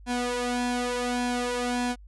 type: tone with flanger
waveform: sawtooth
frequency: 245.2 Hz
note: B3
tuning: 12 cents flat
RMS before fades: -28 dBFS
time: 0.06-1.96 s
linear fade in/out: 50 ms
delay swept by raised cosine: 1.2 to 2.9 ms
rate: 0.85 Hz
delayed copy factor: +0.75
effects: added 50 Hz sine -45 dBFS peak until 2.07 s + resampled to 24000 Hz